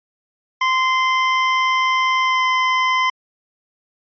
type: tone with pitch glide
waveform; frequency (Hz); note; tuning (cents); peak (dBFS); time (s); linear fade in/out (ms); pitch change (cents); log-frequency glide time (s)
25% pulse; 1038 to 1030.2; C6 to C6; -14 to -27; -11; 0.61-3.1; 5; -13; 2.24-2.44
effects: resampled to 11025 Hz